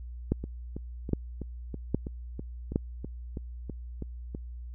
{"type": "two click trains", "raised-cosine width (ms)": 3, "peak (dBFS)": [-23, -12], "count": [13, 4], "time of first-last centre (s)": [[0.44, 4.349], [0.32, 2.759]], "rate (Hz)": [3.07, 1.23], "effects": ["added 60 Hz sine -38 dBFS peak until 4.74 s"]}